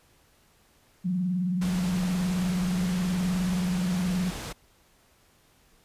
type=tone with vibrato; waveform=sine; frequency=181 Hz; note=F#3; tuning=38 cents flat; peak=-24 dBFS; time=1.04-4.31 s; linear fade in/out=20 ms; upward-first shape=triangle; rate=19 Hz; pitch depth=100 cents each way
type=low-pass noise; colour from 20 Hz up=pink; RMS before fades=-37 dBFS; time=1.61-4.53 s; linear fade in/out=10 ms; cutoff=9900 Hz; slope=12 dB/octave
effects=pink hiss -62 dBFS RMS until 5.84 s + resampled to 32000 Hz